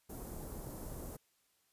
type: band-stop noise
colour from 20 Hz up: pink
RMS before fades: -45 dBFS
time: 0.09-1.17 s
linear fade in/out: 10 ms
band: 730 to 11000 Hz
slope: 12 dB/octave
effects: white hiss -75 dBFS RMS until 1.72 s + resampled to 32000 Hz